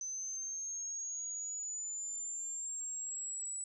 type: linear sweep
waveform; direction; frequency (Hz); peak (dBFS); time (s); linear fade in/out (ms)
sine; up; 6110 to 7902; -38; 0.01-3.64; 2
effects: none